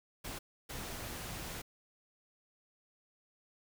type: noise bursts at uneven times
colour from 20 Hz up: pink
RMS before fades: -43 dBFS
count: 2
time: 0.24-0.39 / 0.69-1.62 s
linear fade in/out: 10 ms
effects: none